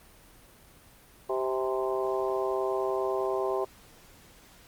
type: harmonic tone with a mistuned harmonic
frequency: 130 Hz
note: C3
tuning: 11 cents flat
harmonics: 3 / 4 / 5 / 6 / 7 / 8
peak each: -29 / -35 / -33 / -38 / -40 / -36 dBFS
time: 1.29-3.65 s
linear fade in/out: 10 ms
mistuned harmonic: 6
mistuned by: +50 cents
effects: pink hiss -55 dBFS RMS until 4.67 s + Opus 32 kbps